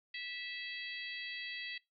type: harmonic tone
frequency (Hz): 655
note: E5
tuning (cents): -11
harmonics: 3 / 4 / 5 / 6 / 7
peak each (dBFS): -44 / -46 / -48 / -50 / -51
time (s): 0.14-1.78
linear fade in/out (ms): 5
effects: noise-tail reverb RT60 0.2 s tail -20 dB re dry